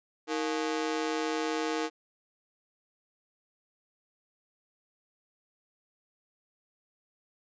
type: ring-modulated tone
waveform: sawtooth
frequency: 390.9 Hz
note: G4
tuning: 5 cents flat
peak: -22 dBFS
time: 0.27-1.9 s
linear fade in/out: 50 ms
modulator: 73.9 Hz
effects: resampled to 16000 Hz